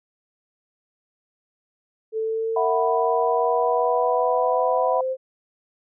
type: exponential sweep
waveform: sine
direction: up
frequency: 440 to 523.3 Hz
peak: -22 dBFS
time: 2.12-5.17 s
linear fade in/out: 50 ms
type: chord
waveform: sine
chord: E suspended second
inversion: none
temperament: equal with one note detuned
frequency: 657.4 / 740 / 987.8 Hz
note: E5 / F#5 / B5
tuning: -5 / 0 / 0 cents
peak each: -24 dBFS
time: 2.56-5.01 s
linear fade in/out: 5 ms
effects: none